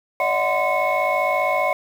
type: tone cluster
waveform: sine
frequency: 580 / 635 / 736 / 1031 / 2193 Hz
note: D5 / D#5 / F#5 / C6 / C#7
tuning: -22 / +35 / -9 / -26 / -19 cents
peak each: -23 dBFS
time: 0.2-1.73 s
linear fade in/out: 2 ms
effects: tanh soft clip ceiling -11 dBFS + 7-bit